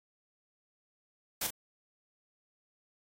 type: noise with echo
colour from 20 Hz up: white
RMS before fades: -33 dBFS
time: 1.41-1.47 s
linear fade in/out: 5 ms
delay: 36 ms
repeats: 1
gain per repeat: -6 dB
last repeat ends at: 1.506 s
effects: AAC 48 kbps